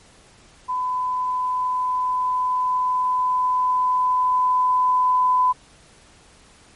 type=tone with level ramp; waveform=sine; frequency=1006 Hz; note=B5; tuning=32 cents sharp; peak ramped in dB=-21 to -14 dBFS; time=0.68-5.53 s; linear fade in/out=20 ms; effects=pink hiss -51 dBFS RMS until 6.75 s + MP3 48 kbps